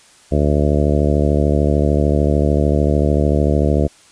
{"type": "harmonic tone", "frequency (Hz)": 73.42, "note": "D2", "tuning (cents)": 0, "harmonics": [1, 2, 3, 4, 5, 6, 7, 8, 9], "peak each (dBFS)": [-16, -19, -21, -22, -23, -24, -24, -25, -26], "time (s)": [0.31, 3.88], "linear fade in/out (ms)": 20, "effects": ["white hiss -48 dBFS RMS until 4.11 s", "resampled to 22050 Hz"]}